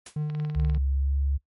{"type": "noise with exponential decay", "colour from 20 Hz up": "white", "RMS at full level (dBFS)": -37, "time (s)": [0.06, 0.19], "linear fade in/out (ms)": 5, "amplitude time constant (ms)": 28}
{"type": "tone with tremolo", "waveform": "triangle", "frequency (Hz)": 151, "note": "D3", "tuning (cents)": 48, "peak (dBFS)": -22, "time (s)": [0.16, 0.78], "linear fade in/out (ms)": 5, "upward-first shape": "triangle", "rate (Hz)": 4.7, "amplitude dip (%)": 40}
{"type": "click train", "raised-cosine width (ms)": 0.3, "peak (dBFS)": -27, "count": 10, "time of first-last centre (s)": [0.3, 0.748], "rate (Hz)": 20.1}
{"type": "tone with pitch glide", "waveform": "sine", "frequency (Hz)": [68.1, 69.53], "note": ["C#2", "C#2"], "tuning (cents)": [-30, 6], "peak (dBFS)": -22, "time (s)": [0.55, 1.38], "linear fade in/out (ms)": 20, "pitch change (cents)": 36, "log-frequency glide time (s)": [0.93, 1.15]}
{"effects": ["noise-tail reverb RT60 0.1 s tail -19 dB re dry", "MP3 48 kbps"]}